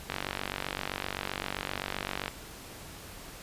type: click train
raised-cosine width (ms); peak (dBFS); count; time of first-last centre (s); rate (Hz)
0.3; -15; 105; 0.1-2.28; 47.7
effects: pink hiss -46 dBFS RMS until 3.42 s + resampled to 32000 Hz